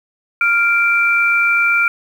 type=tone pair together; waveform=sine; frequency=1396.7 / 2349 Hz; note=F6 / D7; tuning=0 / 0 cents; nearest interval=major sixth; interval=900 cents; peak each=-14 dBFS; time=0.41-1.88 s; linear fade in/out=2 ms; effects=7-bit